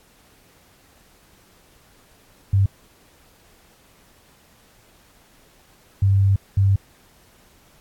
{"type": "tone bursts at uneven times", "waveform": "sine", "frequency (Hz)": 98, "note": "G2", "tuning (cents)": 0, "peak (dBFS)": -13, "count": 3, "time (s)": [[2.53, 2.66], [6.02, 6.36], [6.57, 6.76]], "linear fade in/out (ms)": 5, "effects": ["pink hiss -55 dBFS RMS until 7.8 s", "AAC 64 kbps"]}